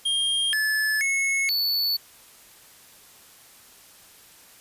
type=tone with pitch steps; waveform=square; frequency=3219 / 1731 / 2187 / 4456 Hz; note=G7 / A6 / C#7 / C#8; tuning=+45 / -29 / -24 / +8 cents; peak=-22 dBFS; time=0.05-1.97 s; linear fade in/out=10 ms; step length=480 ms; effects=white hiss -51 dBFS RMS until 4.6 s + resampled to 32000 Hz